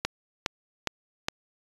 click train, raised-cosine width 0.2 ms, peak -8 dBFS, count 4, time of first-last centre 0.05-1.285 s, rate 2.43 Hz, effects resampled to 24000 Hz

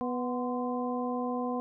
harmonic tone with a mistuned harmonic, 246.9 Hz, B3, in tune, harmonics 1 / 2 / 3 / 4, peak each -32 / -35 / -37 / -38 dBFS, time 0.01-1.6 s, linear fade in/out 0 ms, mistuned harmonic 4, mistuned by +76 cents, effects none

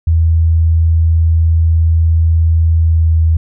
sine tone with pitch glide, 81.7 to 80.85 Hz, E2 to E2, -15 to -33 cents, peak -7 dBFS, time 0.07-3.37 s, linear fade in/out 5 ms, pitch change -18 cents, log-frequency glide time 2.78-3.2 s, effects none

